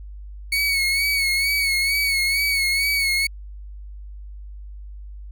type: tone with vibrato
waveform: 30% pulse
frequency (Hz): 2217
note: C#7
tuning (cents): 0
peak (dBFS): -16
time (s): 0.52-3.27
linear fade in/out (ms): 5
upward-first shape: sine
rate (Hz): 2.2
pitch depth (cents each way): 49
effects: added 50 Hz sine -34 dBFS peak until 5.31 s